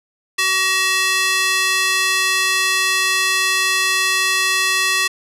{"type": "tone with high-pass filter", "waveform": "square", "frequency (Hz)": 378.2, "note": "F#4", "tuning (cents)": 38, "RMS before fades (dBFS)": -17, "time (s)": [0.38, 5.08], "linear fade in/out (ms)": 10, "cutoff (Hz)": 2000, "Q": 1.1, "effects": ["low-pass 11000 Hz 12 dB/octave"]}